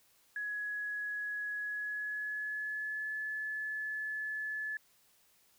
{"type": "tone with pitch glide", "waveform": "sine", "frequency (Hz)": [1679, 1723.2], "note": ["G#6", "A6"], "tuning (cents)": [18, -37], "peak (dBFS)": -35, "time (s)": [0.36, 4.77], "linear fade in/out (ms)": 2, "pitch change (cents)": 45, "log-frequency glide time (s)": [1.58, 3.13], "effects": ["white hiss -68 dBFS RMS until 5.58 s"]}